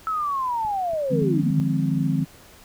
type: linear sweep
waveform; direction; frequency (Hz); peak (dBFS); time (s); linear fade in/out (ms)
sine; down; 1318.5 to 133.5; -22; 0.07-1.6; 0
type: click train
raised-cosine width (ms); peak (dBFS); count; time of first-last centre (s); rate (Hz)
5; -29; 4; 0.65-1.505; 3.51
type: chord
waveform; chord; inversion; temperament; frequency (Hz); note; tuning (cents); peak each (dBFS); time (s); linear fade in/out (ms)
sine; F minor seventh; third; equal with one note detuned; 151.66 / 174.61 / 207.7 / 261.6; Eb3 / F3 / Ab3 / C4; -44 / 0 / 0 / 0; -23 / -25 / -29 / -25; 1.1-2.25; 20
effects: pink hiss -49 dBFS RMS until 2.64 s